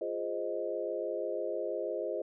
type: chord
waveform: sine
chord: F minor seventh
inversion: none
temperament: equal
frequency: 349.2 / 415.3 / 523.3 / 622.3 Hz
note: F4 / Ab4 / C5 / Eb5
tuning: 0 / 0 / 0 / 0 cents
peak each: -39 / -38 / -37 / -37 dBFS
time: 0.01-2.22 s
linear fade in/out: 5 ms
effects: none